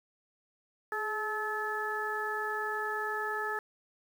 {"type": "harmonic tone with a mistuned harmonic", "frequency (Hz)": 431.4, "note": "A4", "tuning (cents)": -34, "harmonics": [1, 2, 3, 4], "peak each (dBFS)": [-38, -38, -37, -35], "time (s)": [0.92, 3.59], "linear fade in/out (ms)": 2, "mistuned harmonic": 1, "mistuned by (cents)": -34, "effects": ["9-bit"]}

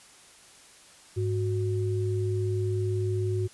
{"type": "tone pair together", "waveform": "sine", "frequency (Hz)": [103.25, 367.7], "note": ["G#2", "F#4"], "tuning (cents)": [-10, -11], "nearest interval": "octave + minor seventh", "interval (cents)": 2199, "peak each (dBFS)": [-26, -30], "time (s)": [1.16, 3.48], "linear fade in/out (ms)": 20, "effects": ["white hiss -53 dBFS RMS until 3.53 s", "resampled to 24000 Hz"]}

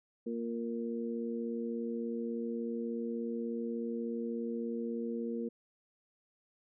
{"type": "harmonic tone", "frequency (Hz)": 116.54, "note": "A#2", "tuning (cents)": 0, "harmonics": [2, 3, 4], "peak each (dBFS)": [-36, -42, -39], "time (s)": [0.26, 5.49], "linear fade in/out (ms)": 10, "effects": []}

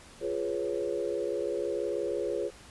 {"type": "chord", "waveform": "sine", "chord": "C# dominant seventh", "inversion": "first", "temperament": "equal", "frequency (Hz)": [349.2, 415.3, 493.9, 554.4], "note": ["E#4", "G#4", "B4", "C#5"], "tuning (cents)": [0, 0, 0, 0], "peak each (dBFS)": [-35, -33, -35, -35], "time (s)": [0.2, 2.51], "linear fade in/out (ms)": 50, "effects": ["pink hiss -52 dBFS RMS until 2.7 s", "resampled to 24000 Hz"]}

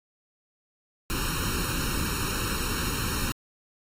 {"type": "noise with comb filter", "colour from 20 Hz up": "pink", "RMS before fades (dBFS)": -29, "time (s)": [1.1, 3.32], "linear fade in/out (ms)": 0, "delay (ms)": 0.73, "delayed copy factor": 1, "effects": ["AAC 48 kbps"]}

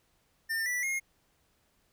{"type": "tone with pitch steps", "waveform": "square", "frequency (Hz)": [1802, 1965.1, 2143], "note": ["A6", "B6", "C7"], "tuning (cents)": [41, -9, 41], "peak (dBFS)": -30, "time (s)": [0.49, 1], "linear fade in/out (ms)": 20, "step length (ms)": 170, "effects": ["pink hiss -71 dBFS RMS until 1.92 s"]}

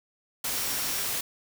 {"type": "tone in noise", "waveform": "sine", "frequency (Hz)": 5588, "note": "F8", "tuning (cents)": 0, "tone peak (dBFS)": -39, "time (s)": [0.55, 1.03], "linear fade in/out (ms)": 5, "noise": "white", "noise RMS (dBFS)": -30, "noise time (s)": [0.44, 1.21], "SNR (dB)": -12, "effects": []}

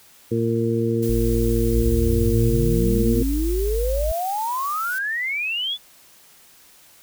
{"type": "harmonic tone", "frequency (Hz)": 115, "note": "A#2", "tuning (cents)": -23, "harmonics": [1, 2, 3, 4], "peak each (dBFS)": [-24, -24, -24, -24], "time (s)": [0.31, 3.23], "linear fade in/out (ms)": 10}
{"type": "noise", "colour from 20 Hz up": "blue", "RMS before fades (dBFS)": -36, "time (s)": [1.02, 4.99], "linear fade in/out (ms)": 10}
{"type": "tone", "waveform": "sine", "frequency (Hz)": 52.5, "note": "G#1", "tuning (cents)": 19, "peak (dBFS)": -21, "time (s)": [1.09, 4.12], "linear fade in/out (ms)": 5}
{"type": "exponential sweep", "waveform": "sine", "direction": "up", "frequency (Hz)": [55, 3520], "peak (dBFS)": -22, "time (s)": [1.69, 5.78], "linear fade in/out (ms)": 50}
{"effects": ["white hiss -51 dBFS RMS until 7.02 s"]}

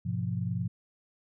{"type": "chord", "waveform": "sine", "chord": "F diminished", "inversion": "first", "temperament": "equal with one note detuned", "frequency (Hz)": [103.83, 125.12, 174.61], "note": ["Ab2", "Cb3", "F3"], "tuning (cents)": [0, 23, 0], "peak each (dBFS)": -33, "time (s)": [0.05, 0.68], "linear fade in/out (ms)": 10, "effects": []}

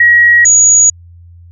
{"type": "tone pair in turn", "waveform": "sine", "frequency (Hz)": [1903, 6782], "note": ["A#6", "G#8"], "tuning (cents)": [35, 35], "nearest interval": "octave + minor seventh", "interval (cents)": 2200, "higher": "second", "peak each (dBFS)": -3, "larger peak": "neither", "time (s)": [[0, 0.45], [0.45, 0.9]], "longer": "neither", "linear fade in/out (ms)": 5, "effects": ["added 86 Hz sine -34 dBFS peak until 1.51 s"]}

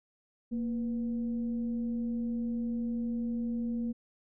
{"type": "tone with frequency modulation", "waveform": "sine", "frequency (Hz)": 233.1, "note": "A#3", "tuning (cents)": 0, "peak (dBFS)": -30, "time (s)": [0.51, 3.93], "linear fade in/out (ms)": 20, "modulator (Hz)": 259, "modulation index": 0.28, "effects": []}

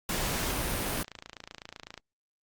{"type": "noise", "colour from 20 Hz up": "pink", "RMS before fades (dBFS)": -31, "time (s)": [0.09, 1.03], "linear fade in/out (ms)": 2}
{"type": "click train", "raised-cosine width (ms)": 0.2, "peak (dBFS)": -24, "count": 33, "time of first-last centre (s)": [0.83, 1.977], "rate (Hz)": 27.9}
{"effects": ["Opus 48 kbps"]}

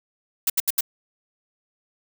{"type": "noise bursts", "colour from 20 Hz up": "blue", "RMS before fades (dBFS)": -20, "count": 4, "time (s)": [0.47, 0.808], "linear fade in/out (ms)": 5, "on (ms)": 29, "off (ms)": 74, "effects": []}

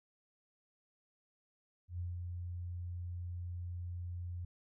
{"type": "tone with ADSR envelope", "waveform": "sine", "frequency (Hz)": 88, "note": "F2", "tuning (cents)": 14, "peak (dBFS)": -36, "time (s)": [1.88, 4.45], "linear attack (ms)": 110, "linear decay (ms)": 170, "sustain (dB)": -3, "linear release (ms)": 5, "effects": []}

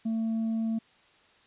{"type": "tone with tanh clipping", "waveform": "sine", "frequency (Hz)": 224.3, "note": "A3", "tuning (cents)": 34, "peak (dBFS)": -27, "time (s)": [0.05, 0.79], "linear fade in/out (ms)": 10, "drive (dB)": 2, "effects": ["white hiss -61 dBFS RMS until 1.46 s", "resampled to 8000 Hz"]}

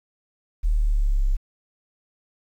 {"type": "exponential sweep", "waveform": "sine", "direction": "down", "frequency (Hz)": [39.22, 32.7], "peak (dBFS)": -17, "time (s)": [0.63, 1.37], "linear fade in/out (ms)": 20, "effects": ["9-bit"]}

